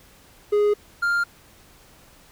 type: tone pair in turn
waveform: triangle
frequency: 415 / 1399 Hz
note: G#4 / F6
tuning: -1 / +3 cents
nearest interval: octave + major sixth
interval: 2104 cents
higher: second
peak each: -14 / -17 dBFS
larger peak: first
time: 0.52-0.74 / 1.02-1.24 s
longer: neither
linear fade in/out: 10 ms
effects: pink hiss -52 dBFS RMS until 2.31 s